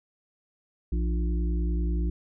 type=harmonic tone with a mistuned harmonic; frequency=58.27 Hz; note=A#1; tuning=in tune; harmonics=1 / 3 / 5 / 6; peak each=-24 / -34 / -38 / -40 dBFS; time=0.92-2.1 s; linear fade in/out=5 ms; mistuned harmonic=5; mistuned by=+47 cents; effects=none